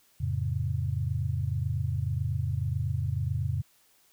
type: chord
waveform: sine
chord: F augmented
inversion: none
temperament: just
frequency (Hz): 87.31 / 109.13 / 136.42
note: F2 / A2 / C#3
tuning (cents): 0 / -14 / -27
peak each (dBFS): -31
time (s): 0.2-3.62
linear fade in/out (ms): 10
effects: white hiss -64 dBFS RMS until 4.12 s